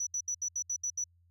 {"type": "tone bursts", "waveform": "sine", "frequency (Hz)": 5920, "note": "F#8", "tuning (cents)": 0, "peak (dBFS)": -29, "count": 8, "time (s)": [0, 1.041], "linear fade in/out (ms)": 5, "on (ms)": 68, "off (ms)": 71, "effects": ["tanh soft clip ceiling -28 dBFS", "added 86 Hz sine -63 dBFS peak until 1.3 s"]}